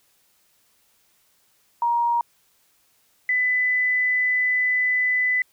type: tone pair in turn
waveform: sine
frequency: 944 / 2000 Hz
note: A#5 / B6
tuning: +22 / +21 cents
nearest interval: octave + minor second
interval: 1299 cents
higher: second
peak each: -18 dBFS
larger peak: neither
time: 1.82-2.21 / 3.29-5.42 s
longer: second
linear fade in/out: 2 ms
effects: white hiss -63 dBFS RMS until 5.52 s